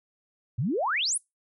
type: exponential sweep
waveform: sine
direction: up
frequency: 103.83 to 11170 Hz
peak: -24 dBFS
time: 0.58-1.18 s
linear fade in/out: 10 ms
effects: noise-tail reverb RT60 0.2 s tail -25 dB re dry